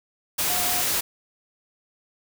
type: tone in noise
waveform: sine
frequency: 718 Hz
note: F5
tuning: 48 cents sharp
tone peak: -31 dBFS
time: 0.49-0.82 s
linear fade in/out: 10 ms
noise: white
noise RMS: -24 dBFS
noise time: 0.38-1.01 s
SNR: -10 dB
effects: none